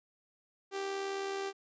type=tone with amplitude modulation; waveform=sawtooth; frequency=392 Hz; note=G4; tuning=in tune; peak=-29 dBFS; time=0.71-1.53 s; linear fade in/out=50 ms; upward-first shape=sine; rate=78.9 Hz; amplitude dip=40%; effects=resampled to 16000 Hz